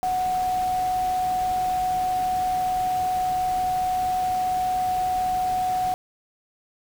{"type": "tone in noise", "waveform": "sine", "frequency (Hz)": 738, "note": "F#5", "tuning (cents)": -5, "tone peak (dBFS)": -21, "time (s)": [0.03, 5.94], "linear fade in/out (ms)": 0, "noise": "pink", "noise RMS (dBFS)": -38, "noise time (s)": [0.03, 5.94], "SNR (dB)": 14, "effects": []}